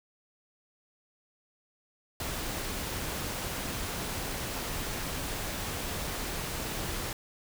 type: noise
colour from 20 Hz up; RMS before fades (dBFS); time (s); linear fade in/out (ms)
pink; -35; 2.2-7.13; 2
effects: none